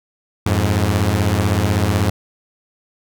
sawtooth beating tone pair, 89 / 105 Hz, F2 / G#2, +33 / +19 cents, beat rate 16 Hz, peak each -14 / -13 dBFS, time 0.46-2.1 s, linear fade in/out 5 ms, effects none

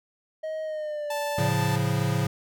triangle tone with pitch glide, 629 to 580.1 Hz, D#5 to D5, +19 to -21 cents, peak -27 dBFS, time 0.43-1.49 s, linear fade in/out 10 ms, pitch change -140 cents, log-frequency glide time 0.63-1.17 s
sawtooth tone, 880 Hz, A5, in tune, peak -26 dBFS, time 1.1-1.76 s, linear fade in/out 5 ms
square chord, A augmented, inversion none, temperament equal with one note detuned, 110.38 / 138.59 / 174.61 Hz, A2 / C#3 / E#3, +6 / 0 / 0 cents, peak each -28 / -27 / -30 dBFS, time 1.38-2.27 s, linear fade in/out 5 ms
effects none

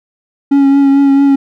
triangle tone with vibrato, 277.2 Hz, C#4, in tune, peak -3 dBFS, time 0.51-1.36 s, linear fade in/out 10 ms, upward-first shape triangle, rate 4.5 Hz, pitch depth 24 cents each way, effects none

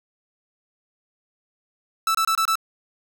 45% pulse tone bursts, 1318.5 Hz, E6, in tune, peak -18 dBFS, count 5, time 2.07-2.555 s, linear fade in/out 2 ms, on 77 ms, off 25 ms, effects none

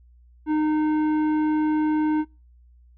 triangle tone with tanh clipping, 307 Hz, D#4, 23 cents flat, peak -21 dBFS, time 0.46-2.25 s, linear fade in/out 50 ms, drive 15 dB, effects noise-tail reverb RT60 0.3 s tail -26 dB re dry + added 60 Hz sine -50 dBFS peak until 2.97 s

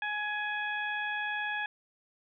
harmonic tone, 838 Hz, G#5, 15 cents sharp, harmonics 1 / 2 / 3 / 4, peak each -37 / -33 / -39 / -44 dBFS, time 0.02-1.66 s, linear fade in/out 2 ms, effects none

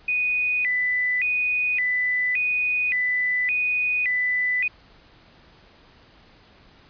sine tone with vibrato, 2224 Hz, C#7, 5 cents sharp, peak -20 dBFS, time 0.08-4.68 s, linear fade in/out 5 ms, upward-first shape square, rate 0.88 Hz, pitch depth 190 cents each way, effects pink hiss -53 dBFS RMS until 6.89 s + resampled to 11025 Hz

